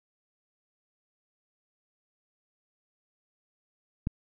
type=click; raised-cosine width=5 ms; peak=-16 dBFS; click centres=4.071 s; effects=none